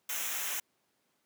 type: noise with comb filter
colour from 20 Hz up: white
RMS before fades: -35 dBFS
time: 0.09-0.6 s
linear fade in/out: 5 ms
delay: 0.22 ms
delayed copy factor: -0.7
effects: pink hiss -75 dBFS RMS until 1.25 s + high-pass 200 Hz 12 dB/octave